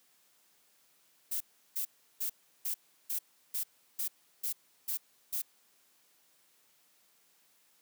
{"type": "noise bursts", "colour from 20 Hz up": "violet", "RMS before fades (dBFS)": -34, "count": 10, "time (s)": [1.31, 5.42], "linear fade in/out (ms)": 10, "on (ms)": 96, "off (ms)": 350, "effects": ["white hiss -68 dBFS RMS until 7.81 s", "high-pass 150 Hz 12 dB/octave"]}